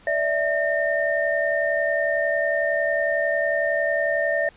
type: tone cluster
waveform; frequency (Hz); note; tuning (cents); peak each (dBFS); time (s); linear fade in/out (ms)
sine; 582 / 653 / 1821; D5 / E5 / A#6; -16 / -17 / -41; -24; 0.07-4.49; 2
effects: pink hiss -52 dBFS RMS until 4.56 s + resampled to 8000 Hz